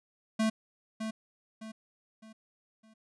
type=tone with echo; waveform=square; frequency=220 Hz; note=A3; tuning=in tune; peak=-26 dBFS; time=0.39-0.5 s; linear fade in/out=10 ms; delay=610 ms; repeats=4; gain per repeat=-8 dB; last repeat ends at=2.94 s; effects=resampled to 24000 Hz